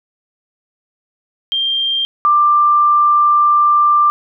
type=tone pair in turn; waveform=sine; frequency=3182 / 1184.7 Hz; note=G7 / D6; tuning=+25 / +15 cents; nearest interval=octave + perfect fourth; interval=1710 cents; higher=first; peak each=-14 / -8 dBFS; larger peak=second; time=1.52-2.05 / 2.25-4.1 s; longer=second; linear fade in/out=0 ms; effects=none